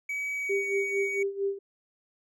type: tone with pitch glide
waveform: triangle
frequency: 2274 to 2248 Hz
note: C#7 to C#7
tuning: +44 to +24 cents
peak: -28 dBFS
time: 0.09-1.23 s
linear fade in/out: 5 ms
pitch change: -20 cents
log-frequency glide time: 0.35-0.61 s
type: tone with tremolo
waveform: sine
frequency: 395.7 Hz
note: G4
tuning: 16 cents sharp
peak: -24 dBFS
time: 0.49-1.59 s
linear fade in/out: 10 ms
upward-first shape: sine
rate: 4.4 Hz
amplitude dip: 80%
effects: none